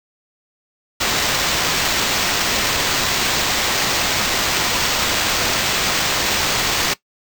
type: noise with sample-and-hold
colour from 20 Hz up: blue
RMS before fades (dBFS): -19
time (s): 1-6.94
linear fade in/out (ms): 10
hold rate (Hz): 11025
effects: noise-tail reverb RT60 0.1 s tail -18 dB re dry